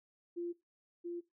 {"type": "tone with echo", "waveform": "sine", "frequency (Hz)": 346, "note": "F4", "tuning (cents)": -16, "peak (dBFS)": -36, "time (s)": [0.36, 0.53], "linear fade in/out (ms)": 20, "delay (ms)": 680, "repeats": 1, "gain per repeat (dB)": -2, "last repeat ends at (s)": 1.21, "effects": ["noise-tail reverb RT60 0.2 s tail -18 dB re dry"]}